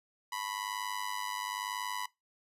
sawtooth tone with amplitude modulation, 990 Hz, B5, 4 cents sharp, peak -28 dBFS, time 0.32-2.06 s, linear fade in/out 5 ms, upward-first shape sine, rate 101 Hz, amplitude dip 85%, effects noise-tail reverb RT60 0.2 s tail -21 dB re dry + resampled to 32000 Hz

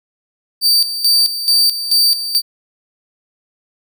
40% pulse tone with tremolo, 4629 Hz, D8, 26 cents flat, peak -8 dBFS, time 0.61-2.42 s, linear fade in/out 50 ms, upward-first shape square, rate 2.3 Hz, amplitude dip 70%, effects none

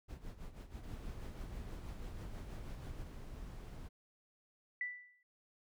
brown noise with tremolo, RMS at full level -46 dBFS, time 0.08-3.04 s, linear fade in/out 20 ms, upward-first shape sine, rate 6.2 Hz, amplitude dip 75%
brown noise, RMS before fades -48 dBFS, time 0.82-3.89 s, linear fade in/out 20 ms
sine tone with exponential decay, 1975.5 Hz, B6, in tune, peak -34 dBFS, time 4.81-5.23 s, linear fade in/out 2 ms, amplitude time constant 90 ms
effects none

